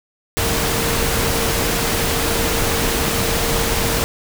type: tone in noise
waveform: sine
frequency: 460 Hz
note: A#4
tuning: 23 cents flat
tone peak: -26 dBFS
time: 0.37-4.04 s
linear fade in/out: 0 ms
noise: pink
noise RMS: -19 dBFS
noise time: 0.37-4.04 s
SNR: -10 dB
effects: none